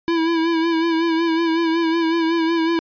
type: tone with vibrato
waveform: square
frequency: 330 Hz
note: E4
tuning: 2 cents sharp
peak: -17 dBFS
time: 0.08-2.79 s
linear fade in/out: 0 ms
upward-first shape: sine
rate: 5.4 Hz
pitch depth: 43 cents each way
effects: resampled to 11025 Hz